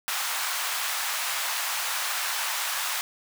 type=high-pass noise; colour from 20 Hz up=pink; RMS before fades=-29 dBFS; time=0.08-3.01 s; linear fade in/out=0 ms; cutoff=870 Hz; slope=24 dB/octave; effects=none